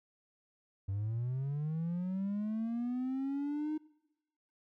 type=linear sweep; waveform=triangle; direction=up; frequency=94.9 to 311.1 Hz; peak=-30 dBFS; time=0.88-3.78 s; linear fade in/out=10 ms; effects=noise-tail reverb RT60 1.0 s tail -24 dB re dry + tanh soft clip ceiling -27 dBFS